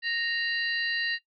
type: harmonic tone with a mistuned harmonic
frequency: 929 Hz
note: A#5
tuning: 6 cents flat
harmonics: 2 / 3 / 4 / 5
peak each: -29 / -33 / -35 / -37 dBFS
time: 0.02-1.19 s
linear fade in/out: 50 ms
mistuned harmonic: 4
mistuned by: +140 cents
effects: noise-tail reverb RT60 0.1 s tail -17 dB re dry